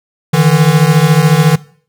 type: beating tone pair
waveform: square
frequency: 148.4 / 162.4 Hz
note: D3 / E3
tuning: +18 / -26 cents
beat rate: 14 Hz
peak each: -10 dBFS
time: 0.33-1.56 s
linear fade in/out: 10 ms
effects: noise-tail reverb RT60 0.5 s tail -20 dB re dry